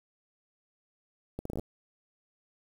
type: accelerating click train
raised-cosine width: 2 ms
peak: -22 dBFS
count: 8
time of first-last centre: 1.39-1.596 s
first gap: 64 ms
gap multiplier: 0.72
effects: 8-bit